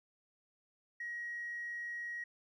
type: tone with tanh clipping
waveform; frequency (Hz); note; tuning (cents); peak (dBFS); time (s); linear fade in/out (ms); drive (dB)
triangle; 1897; A#6; +30; -39; 1-2.24; 5; 4
effects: none